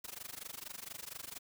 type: noise with amplitude modulation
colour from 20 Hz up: white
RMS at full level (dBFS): -43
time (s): 0.04-1.39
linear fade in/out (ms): 5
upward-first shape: sine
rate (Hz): 24.3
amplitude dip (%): 95
effects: none